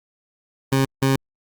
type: tone bursts at uneven times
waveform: 20% pulse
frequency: 134.7 Hz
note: C#3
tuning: 49 cents flat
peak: -11 dBFS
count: 2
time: 0.72-0.85 / 1.02-1.16 s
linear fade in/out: 5 ms
effects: Opus 48 kbps